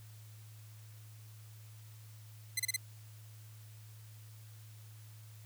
10% pulse tone bursts, 2048 Hz, C7, 38 cents flat, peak -22 dBFS, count 4, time 2.57-2.764 s, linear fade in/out 5 ms, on 26 ms, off 30 ms, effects added 108 Hz sine -51 dBFS peak until 5.45 s + white hiss -62 dBFS RMS until 5.45 s

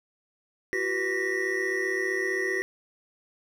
triangle tone cluster, 345.6 / 380.9 / 490.4 / 1847 / 1955 Hz, F4 / G4 / B4 / A#6 / B6, -18 / -50 / -12 / -16 / -18 cents, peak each -35 / -28 / -36 / -29 / -29 dBFS, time 0.73-2.62 s, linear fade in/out 0 ms, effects none

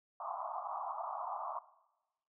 white band-pass noise, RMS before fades -41 dBFS, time 0.2-1.59 s, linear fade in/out 5 ms, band 650 to 1200 Hz, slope 96 dB/octave, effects noise-tail reverb RT60 1.0 s tail -18 dB re dry

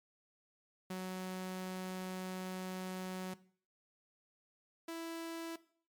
sawtooth tone pair in turn, 185.6 / 330.7 Hz, F#3 / E4, +6 / +6 cents, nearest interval minor seventh, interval 1000 cents, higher second, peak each -35 / -37 dBFS, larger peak first, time 0.9-3.34 / 4.88-5.56 s, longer first, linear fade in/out 5 ms, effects noise-tail reverb RT60 0.5 s tail -18 dB re dry + MP3 96 kbps

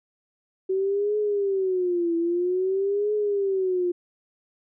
sine tone with vibrato, 375.9 Hz, F#4, 27 cents sharp, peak -21 dBFS, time 0.69-3.92 s, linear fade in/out 10 ms, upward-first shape triangle, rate 0.51 Hz, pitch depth 210 cents each way, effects none

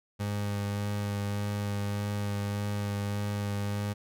30% pulse tone with vibrato, 102.2 Hz, G#2, 27 cents flat, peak -27 dBFS, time 0.19-3.94 s, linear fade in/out 20 ms, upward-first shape sine, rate 1.7 Hz, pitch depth 12 cents each way, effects none

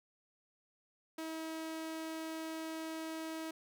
sawtooth tone, 320.8 Hz, E4, 47 cents flat, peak -36 dBFS, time 1.18-3.51 s, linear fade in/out 5 ms, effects none

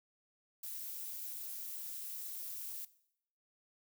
violet noise with amplitude modulation, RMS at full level -41 dBFS, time 0.63-2.85 s, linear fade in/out 5 ms, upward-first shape sine, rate 295 Hz, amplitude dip 65%, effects noise-tail reverb RT60 0.7 s tail -18 dB re dry

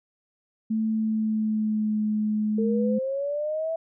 sine tone with pitch glide, 220 to 213.2 Hz, A3 to G#3, 0 to +46 cents, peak -22 dBFS, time 0.7-2.99 s, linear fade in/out 10 ms, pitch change -54 cents, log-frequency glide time 0.89-2.01 s
sine linear sweep, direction up, 445.6 to 659.3 Hz, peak -25 dBFS, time 2.58-3.76 s, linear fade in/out 5 ms
effects none

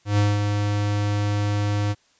square tone with ADSR envelope, 103.1 Hz, G#2, 12 cents flat, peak -16 dBFS, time 0.05-1.95 s, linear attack 130 ms, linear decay 200 ms, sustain -5 dB, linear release 39 ms, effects white hiss -61 dBFS RMS until 2.19 s + resampled to 16000 Hz

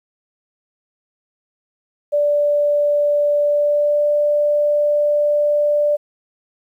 sine tone with pitch glide, 585 to 589.4 Hz, D5 to D5, -7 to +6 cents, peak -13 dBFS, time 2.12-5.97 s, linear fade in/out 20 ms, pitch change +13 cents, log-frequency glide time 3.44-4.08 s, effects 9-bit

